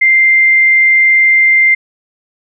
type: tone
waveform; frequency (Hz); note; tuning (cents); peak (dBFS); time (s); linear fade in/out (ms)
sine; 2093; C7; 0; -5; 0.01-1.75; 10
effects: none